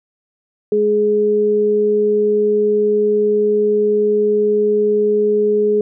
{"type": "tone pair together", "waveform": "sine", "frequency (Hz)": [209.4, 419.7], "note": ["G#3", "G#4"], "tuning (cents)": [15, 18], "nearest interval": "octave", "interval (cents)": 1203, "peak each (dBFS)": [-22, -12], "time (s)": [0.72, 5.81], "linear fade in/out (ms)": 2, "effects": []}